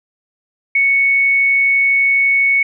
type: tone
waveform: sine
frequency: 2217 Hz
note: C#7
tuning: in tune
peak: -10 dBFS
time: 0.75-2.63 s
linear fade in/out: 5 ms
effects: none